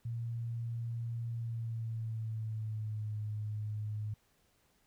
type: tone with pitch glide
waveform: sine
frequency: 116.54 to 106.25 Hz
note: A#2 to G#2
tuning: 0 to +40 cents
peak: -35 dBFS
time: 0.05-4.14 s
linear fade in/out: 5 ms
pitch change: -160 cents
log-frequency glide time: 1.3-3.17 s
effects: pink hiss -72 dBFS RMS until 4.86 s